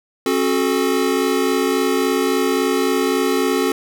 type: tone cluster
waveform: square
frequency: 270.2 / 368.1 / 431.7 Hz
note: C#4 / F#4 / A4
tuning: -44 / -9 / -33 cents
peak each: -21 dBFS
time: 0.26-3.72 s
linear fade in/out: 2 ms
effects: none